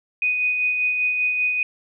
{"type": "tone with tremolo", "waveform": "sine", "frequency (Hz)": 2489, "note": "D#7", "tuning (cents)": 0, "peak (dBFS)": -17, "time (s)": [0.22, 1.63], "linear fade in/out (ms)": 2, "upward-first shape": "sine", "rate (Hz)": 5.1, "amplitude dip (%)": 35, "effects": []}